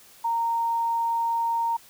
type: tone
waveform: sine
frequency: 925 Hz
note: A#5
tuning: 14 cents flat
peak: -22 dBFS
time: 0.24-1.77 s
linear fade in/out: 10 ms
effects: white hiss -52 dBFS RMS until 1.89 s